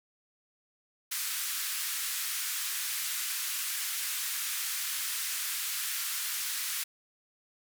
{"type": "band-pass noise", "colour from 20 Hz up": "white", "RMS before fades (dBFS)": -34, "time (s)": [1.11, 6.84], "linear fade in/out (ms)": 10, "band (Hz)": [1300, 16000], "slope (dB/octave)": 24, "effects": []}